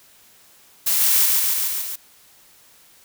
blue noise with echo, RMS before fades -19 dBFS, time 0.86-1.26 s, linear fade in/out 10 ms, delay 140 ms, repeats 5, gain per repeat -2 dB, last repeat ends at 1.96 s, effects white hiss -52 dBFS RMS until 3.04 s

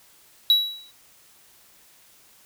triangle tone with exponential decay, 3900 Hz, B7, 23 cents flat, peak -10 dBFS, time 0.5-0.91 s, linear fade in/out 1 ms, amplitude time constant 89 ms, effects white hiss -55 dBFS RMS until 2.45 s

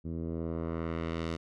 10% pulse tone with low-pass filter sweep, 82.41 Hz, E2, in tune, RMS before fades -35 dBFS, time 0.04-1.37 s, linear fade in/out 20 ms, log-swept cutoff 240 to 5800 Hz, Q 0.84, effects none

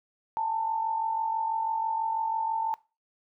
sine tone pair together, 851.9 / 898 Hz, G#5 / A5, +44 / +35 cents, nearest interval minor second, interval 91 cents, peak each -35 / -26 dBFS, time 0.37-2.74 s, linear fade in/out 0 ms, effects noise-tail reverb RT60 0.3 s tail -21 dB re dry

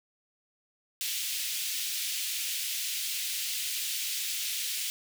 pink high-pass noise, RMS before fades -33 dBFS, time 1.01-4.9 s, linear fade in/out 0 ms, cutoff 2600 Hz, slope 24 dB/octave, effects none

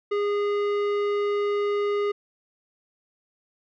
sine tone with tanh clipping, 410 Hz, G#4, 22 cents flat, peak -24 dBFS, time 0.11-2.12 s, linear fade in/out 10 ms, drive 14 dB, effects none

